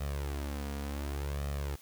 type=tone with flanger; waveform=sawtooth; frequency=71 Hz; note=C#2; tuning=42 cents sharp; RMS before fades=-36 dBFS; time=0-1.76 s; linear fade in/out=10 ms; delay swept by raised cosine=1.6 to 4.2 ms; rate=0.68 Hz; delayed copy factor=+0.65; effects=white hiss -57 dBFS RMS until 1.81 s